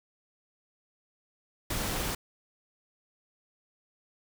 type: noise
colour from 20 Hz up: pink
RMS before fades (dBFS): -32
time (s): 1.7-2.15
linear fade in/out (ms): 5
effects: none